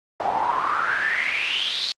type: noise with band-pass filter sweep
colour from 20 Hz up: pink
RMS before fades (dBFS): -23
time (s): 0.2-1.92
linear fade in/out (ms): 0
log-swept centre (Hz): 710 to 4300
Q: 7.9
effects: low-pass 7000 Hz 12 dB/octave + Opus 48 kbps